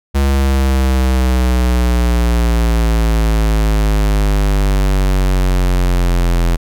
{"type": "exponential sweep", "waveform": "square", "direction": "down", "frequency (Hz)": [69.3, 42.53], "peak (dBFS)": -11, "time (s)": [0.14, 6.57], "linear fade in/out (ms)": 20, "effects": []}